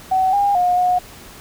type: tone with pitch steps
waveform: sine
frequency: 754 / 807 / 717 / 724 Hz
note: F#5 / G#5 / F5 / F#5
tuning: +32 / -50 / +45 / -38 cents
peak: -13 dBFS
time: 0.11-0.99 s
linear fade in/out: 10 ms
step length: 220 ms
effects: pink hiss -40 dBFS RMS until 1.4 s

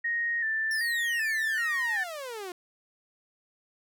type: tone with vibrato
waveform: sine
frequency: 1819 Hz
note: A#6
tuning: 43 cents flat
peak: -26 dBFS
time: 0.04-2.04 s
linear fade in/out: 10 ms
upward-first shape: square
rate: 1.3 Hz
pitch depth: 47 cents each way
type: exponential sweep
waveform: sawtooth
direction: down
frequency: 5588 to 347.2 Hz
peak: -32 dBFS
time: 0.71-2.52 s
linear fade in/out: 2 ms
effects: none

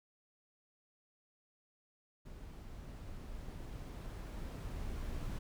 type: noise with level ramp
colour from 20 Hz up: brown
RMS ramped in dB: -50 to -40 dBFS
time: 2.25-5.39 s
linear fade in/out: 10 ms
effects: none

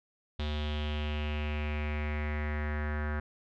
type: tone with low-pass filter sweep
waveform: square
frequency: 75 Hz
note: D2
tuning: 37 cents sharp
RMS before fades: -33 dBFS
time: 0.39-3.2 s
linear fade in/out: 5 ms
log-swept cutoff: 3600 to 1600 Hz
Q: 4.6
effects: none

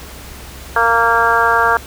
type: harmonic tone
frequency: 231.1 Hz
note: A#3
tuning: 15 cents flat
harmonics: 2 / 3 / 4 / 5 / 6 / 7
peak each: -20 / -19 / -16 / -17 / -16 / -17 dBFS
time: 0.76-1.77 s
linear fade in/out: 2 ms
effects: added 66 Hz sine -35 dBFS peak until 1.86 s + pink hiss -35 dBFS RMS until 1.86 s

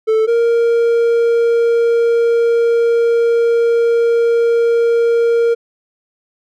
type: tone pair in turn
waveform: triangle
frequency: 440 / 466.2 Hz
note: A4 / A#4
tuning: 0 / 0 cents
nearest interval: minor second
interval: 100 cents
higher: second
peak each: -8 dBFS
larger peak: neither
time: 0.07-0.27 / 0.27-5.55 s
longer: second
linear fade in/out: 20 ms
effects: none

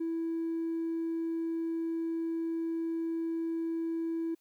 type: tone with hard clipping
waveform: sine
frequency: 329.6 Hz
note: E4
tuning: in tune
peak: -31 dBFS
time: 0-4.35 s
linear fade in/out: 10 ms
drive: 1 dB
effects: white hiss -75 dBFS RMS until 4.4 s

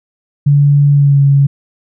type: tone with pitch glide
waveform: sine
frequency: 143.4 to 139.8 Hz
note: D3 to C#3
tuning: -41 to +15 cents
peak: -5 dBFS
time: 0.46-1.47 s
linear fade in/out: 10 ms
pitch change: -44 cents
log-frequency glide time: 0.92-1.21 s
effects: none

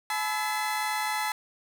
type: tone cluster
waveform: 35% pulse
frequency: 855 / 994 / 1311 / 2032 Hz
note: A5 / B5 / E6 / B6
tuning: -50 / +11 / -10 / +49 cents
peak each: -28 / -35 / -34 / -32 dBFS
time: 0.1-1.32 s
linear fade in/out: 2 ms
effects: none

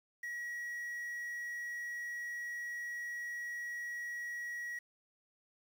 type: tone with quantisation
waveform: triangle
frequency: 1912 Hz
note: A#6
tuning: 43 cents sharp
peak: -37 dBFS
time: 0.23-4.79 s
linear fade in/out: 5 ms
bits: 10
effects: none

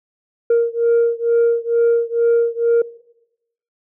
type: beating tone pair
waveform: sine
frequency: 466.2 / 468.4 Hz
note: A#4 / A#4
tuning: 0 / +8 cents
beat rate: 2.2 Hz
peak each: -14 / -14 dBFS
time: 0.5-2.82 s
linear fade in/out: 5 ms
effects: noise-tail reverb RT60 0.9 s tail -22 dB re dry + tanh soft clip ceiling -9 dBFS

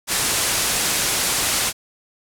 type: low-pass noise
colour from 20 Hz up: white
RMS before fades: -21 dBFS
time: 0.07-1.73 s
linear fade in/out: 50 ms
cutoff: 11000 Hz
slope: 24 dB/octave
effects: none

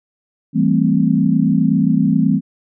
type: chord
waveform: sine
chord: A minor seventh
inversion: second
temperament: equal with one note detuned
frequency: 164.81 / 196 / 223.6 / 261.6 Hz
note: E3 / G3 / A3 / C4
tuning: 0 / 0 / +28 / 0 cents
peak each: -17 dBFS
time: 0.53-2.41 s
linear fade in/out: 50 ms
effects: none

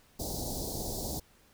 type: band-stop noise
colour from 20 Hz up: pink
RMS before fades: -36 dBFS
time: 0.19-1.2 s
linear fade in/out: 10 ms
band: 830 to 4100 Hz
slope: 48 dB/octave
effects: pink hiss -63 dBFS RMS until 1.53 s

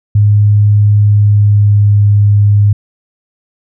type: tone with pitch glide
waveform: sine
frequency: 103.83 to 102.76 Hz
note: G#2 to G#2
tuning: 0 to -18 cents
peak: -4 dBFS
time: 0.15-2.73 s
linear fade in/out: 5 ms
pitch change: -18 cents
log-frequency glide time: 0.97-1.99 s
effects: none

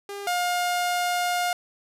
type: tone pair in turn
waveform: sawtooth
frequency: 402.4 / 710.8 Hz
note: G4 / F5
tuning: +45 / +30 cents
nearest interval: minor seventh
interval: 985 cents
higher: second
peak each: -29 / -19 dBFS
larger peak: second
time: 0.09-0.27 / 0.27-1.53 s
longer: second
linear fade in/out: 2 ms
effects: resampled to 32000 Hz + 10-bit

